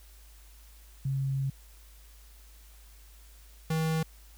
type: tone pair in turn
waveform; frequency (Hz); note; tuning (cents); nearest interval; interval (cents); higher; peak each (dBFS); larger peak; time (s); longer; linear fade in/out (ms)
sine / square; 135.5 / 159.89; C#3 / D#3; -39 / +47; minor third; 286; second; -27; neither; 1.05-1.5 / 3.7-4.03; first; 5
effects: added 52 Hz sine -51 dBFS peak until 4.37 s + white hiss -59 dBFS RMS until 4.37 s